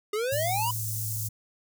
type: exponential sweep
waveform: square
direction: up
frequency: 406.6 to 1006 Hz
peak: -27 dBFS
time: 0.13-0.71 s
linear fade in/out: 5 ms
type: high-pass noise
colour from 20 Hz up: white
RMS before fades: -34 dBFS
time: 0.31-1.29 s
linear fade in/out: 20 ms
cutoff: 6100 Hz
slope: 24 dB/octave
type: tone with pitch glide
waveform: sine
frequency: 111.5 to 109.39 Hz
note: A2 to A2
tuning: +23 to -10 cents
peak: -32 dBFS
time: 0.32-1.29 s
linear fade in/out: 5 ms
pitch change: -33 cents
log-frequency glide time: 0.72-0.9 s
effects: none